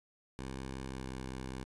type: tone with pitch glide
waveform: 10% pulse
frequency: 66 to 64.94 Hz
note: C2 to C2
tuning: +16 to -12 cents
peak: -32 dBFS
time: 0.39-1.64 s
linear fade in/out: 0 ms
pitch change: -28 cents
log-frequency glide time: 0.83-1.1 s
effects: resampled to 24000 Hz